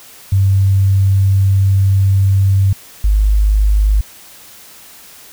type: tone pair in turn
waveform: sine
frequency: 97.2 / 51.49 Hz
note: G2 / G#1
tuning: -14 / -14 cents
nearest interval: major seventh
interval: 1100 cents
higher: first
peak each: -8 dBFS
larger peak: neither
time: 0.32-2.73 / 3.04-4.01 s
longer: first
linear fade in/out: 5 ms
effects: white hiss -39 dBFS RMS until 5.32 s